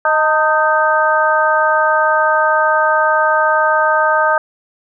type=harmonic tone with a mistuned harmonic; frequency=311.1 Hz; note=D#4; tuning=in tune; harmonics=2 / 3 / 4 / 5; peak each=-16 / -16 / -16 / -16 dBFS; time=0.05-4.38 s; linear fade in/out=2 ms; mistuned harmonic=3; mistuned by=-51 cents; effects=none